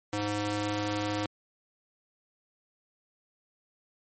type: tone with high-pass filter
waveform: square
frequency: 103.83 Hz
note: G#2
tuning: in tune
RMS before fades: -31 dBFS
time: 0.13-1.26 s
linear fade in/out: 0 ms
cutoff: 230 Hz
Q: 0.83
effects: MP3 32 kbps